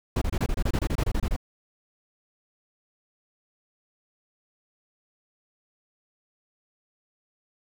brown noise bursts, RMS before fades -24 dBFS, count 15, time 0.16-1.364 s, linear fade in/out 5 ms, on 56 ms, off 26 ms, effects none

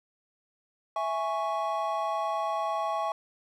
triangle chord, C# minor, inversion first, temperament equal, 659.3 / 830.6 / 1108.7 Hz, E5 / G#5 / C#6, 0 / 0 / 0 cents, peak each -30 dBFS, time 0.96-3.12 s, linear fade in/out 2 ms, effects none

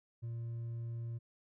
sine tone with hard clipping, 116.54 Hz, A#2, in tune, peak -39 dBFS, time 0.22-1.19 s, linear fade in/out 20 ms, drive 2 dB, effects none

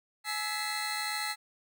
30% pulse tone cluster, 846 / 1310 / 1965 / 2047 / 4243 Hz, G#5 / E6 / B6 / C7 / C8, +32 / -11 / -9 / -38 / +23 cents, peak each -35 / -37 / -36 / -36 / -35 dBFS, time 0.24-1.36 s, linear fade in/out 50 ms, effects none

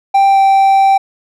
triangle tone with pitch glide, 786 to 780.1 Hz, G5 to G5, +4 to -9 cents, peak -4 dBFS, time 0.14-0.98 s, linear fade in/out 10 ms, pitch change -13 cents, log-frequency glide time 0.31-0.38 s, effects none

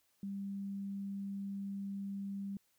sine tone, 197.9 Hz, G3, 17 cents sharp, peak -38 dBFS, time 0.23-2.57 s, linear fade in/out 2 ms, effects white hiss -75 dBFS RMS until 2.78 s

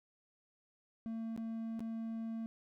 triangle tone with dropouts, 225.7 Hz, A3, 44 cents sharp, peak -36 dBFS, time 1.06-2.46 s, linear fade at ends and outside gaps 0 ms, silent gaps 1.363-1.376 / 1.794-1.805 s, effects none

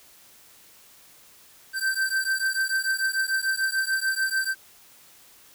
square beating tone pair, 1554 / 1560.8 Hz, G6 / G6, -16 / -8 cents, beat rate 6.8 Hz, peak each -27 dBFS, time 1.73-4.55 s, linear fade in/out 50 ms, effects white hiss -53 dBFS RMS until 5.54 s

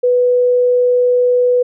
sine tone, 493.9 Hz, B4, in tune, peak -9 dBFS, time 0.03-1.63 s, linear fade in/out 10 ms, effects none

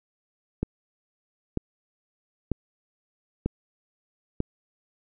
click train, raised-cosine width 3 ms, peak -12 dBFS, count 5, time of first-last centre 0.63-4.404 s, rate 1.06 Hz, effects none

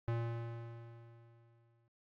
square tone with exponential decay, 116.54 Hz, A#2, in tune, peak -33 dBFS, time 0.08-1.88 s, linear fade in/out 0 ms, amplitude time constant 390 ms, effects low-pass 2000 Hz 12 dB/octave + AAC 64 kbps

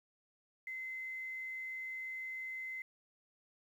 sine tone with quantisation, 2057 Hz, C7, 30 cents flat, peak -40 dBFS, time 0.67-2.82 s, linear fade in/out 2 ms, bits 11, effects none

